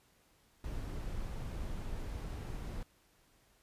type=noise; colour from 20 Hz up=brown; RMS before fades=-40 dBFS; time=0.64-2.83 s; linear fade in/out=2 ms; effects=pink hiss -69 dBFS RMS until 3.62 s + resampled to 32000 Hz